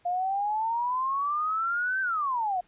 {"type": "exponential two-way sweep", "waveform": "sine", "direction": "up then down", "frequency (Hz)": [698.5, 1568, 698.5], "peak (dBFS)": -25, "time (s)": [0.05, 2.61], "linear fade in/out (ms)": 10, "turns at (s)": 2.01, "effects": ["pink hiss -64 dBFS RMS until 2.67 s", "resampled to 8000 Hz"]}